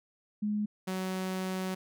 sine / sawtooth tone pair in turn, 209.5 / 187.06 Hz, G#3 / F#3, +15 / +19 cents, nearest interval major second, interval 196 cents, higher first, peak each -28 dBFS, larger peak neither, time 0.42-0.66 / 0.87-1.75 s, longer second, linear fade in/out 10 ms, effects none

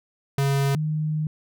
square / sine tone pair in turn, 138.59 / 154.11 Hz, C#3 / D#3, 0 / -16 cents, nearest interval major second, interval 184 cents, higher second, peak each -20 / -22 dBFS, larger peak first, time 0.38-0.75 / 0.75-1.27 s, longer second, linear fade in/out 2 ms, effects none

